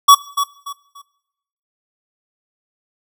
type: tone with echo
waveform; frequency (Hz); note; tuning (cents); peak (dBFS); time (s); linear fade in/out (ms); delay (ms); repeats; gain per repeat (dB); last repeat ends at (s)
square; 1131; C#6; +34; -4; 0.08-0.15; 10; 290; 3; -11; 1.02
effects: noise-tail reverb RT60 0.8 s tail -18 dB re dry